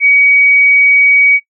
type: tone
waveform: sine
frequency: 2260 Hz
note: C#7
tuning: 33 cents sharp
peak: -5 dBFS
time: 0-1.4 s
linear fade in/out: 50 ms
effects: noise-tail reverb RT60 0.1 s tail -18 dB re dry